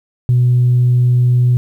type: tone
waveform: sine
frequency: 123.47 Hz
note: B2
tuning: in tune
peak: -7 dBFS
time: 0.29-1.57 s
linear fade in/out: 0 ms
effects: tanh soft clip ceiling -5 dBFS + 8-bit